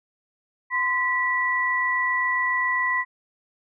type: tone pair together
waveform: sine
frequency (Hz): 1027 / 1954.5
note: C6 / B6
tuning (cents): -33 / -19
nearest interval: major seventh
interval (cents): 1114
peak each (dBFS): -25 / -22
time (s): 0.7-3.05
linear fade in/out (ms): 50
effects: none